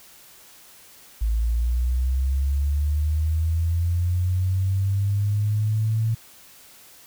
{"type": "linear sweep", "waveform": "sine", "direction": "up", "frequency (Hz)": [53.9, 113], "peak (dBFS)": -19, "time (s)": [1.21, 6.15], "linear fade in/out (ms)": 10, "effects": ["white hiss -49 dBFS RMS until 7.06 s"]}